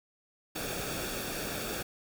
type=noise with comb filter; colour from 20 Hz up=pink; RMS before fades=-36 dBFS; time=0.55-1.83 s; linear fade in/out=10 ms; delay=0.99 ms; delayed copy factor=-0.6; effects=none